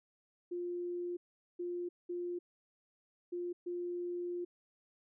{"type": "tone bursts at uneven times", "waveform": "sine", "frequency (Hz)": 351.7, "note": "F4", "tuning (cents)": 12, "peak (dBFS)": -36, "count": 5, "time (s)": [[0.51, 1.17], [1.59, 1.89], [2.09, 2.39], [3.32, 3.53], [3.66, 4.45]], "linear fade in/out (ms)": 10, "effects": []}